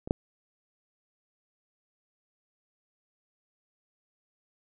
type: clicks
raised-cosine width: 2 ms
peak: -24 / -10 dBFS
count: 2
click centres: 0.075 / 0.109 s
effects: none